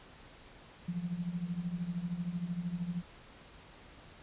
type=tone with tremolo; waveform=sine; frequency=174.61 Hz; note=F3; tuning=in tune; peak=-30 dBFS; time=0.88-3.02 s; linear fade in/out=5 ms; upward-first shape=triangle; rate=13 Hz; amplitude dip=85%; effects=pink hiss -55 dBFS RMS until 4.22 s + resampled to 8000 Hz